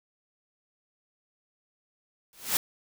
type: noise with exponential growth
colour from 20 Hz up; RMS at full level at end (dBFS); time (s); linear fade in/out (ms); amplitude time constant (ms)
white; -21; 2.33-2.57; 1; 52
effects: none